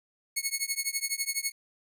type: tone with tremolo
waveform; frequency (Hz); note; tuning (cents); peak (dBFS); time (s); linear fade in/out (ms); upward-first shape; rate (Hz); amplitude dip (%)
10% pulse; 2195; C#7; -18; -16; 0.36-1.52; 10; triangle; 12; 100
effects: none